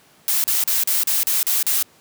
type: noise bursts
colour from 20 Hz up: blue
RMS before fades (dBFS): -19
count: 8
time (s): 0.28-1.826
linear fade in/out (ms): 0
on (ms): 160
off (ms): 38
effects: pink hiss -53 dBFS RMS until 2 s + high-pass 150 Hz 12 dB/octave